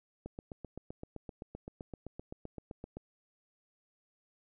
click train, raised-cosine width 2 ms, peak -29 dBFS, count 22, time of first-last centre 0.26-2.97 s, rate 7.75 Hz, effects none

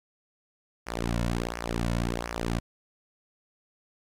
sawtooth tone with flanger, 58.27 Hz, A#1, in tune, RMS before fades -30 dBFS, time 0.86-2.6 s, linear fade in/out 20 ms, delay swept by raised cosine 0.25 to 2.55 ms, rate 1.4 Hz, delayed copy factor -0.85, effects low-pass 11000 Hz 12 dB/octave + 10-bit

